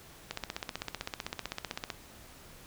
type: click train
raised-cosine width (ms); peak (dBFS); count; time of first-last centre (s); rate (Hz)
0.2; -17; 26; 0.31-1.902; 15.7
effects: pink hiss -53 dBFS RMS until 2.66 s